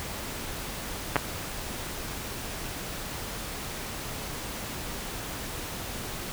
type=clicks; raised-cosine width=0.5 ms; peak=-7 dBFS; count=2; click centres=1.158 / 1.165 s; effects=pink hiss -36 dBFS RMS until 6.32 s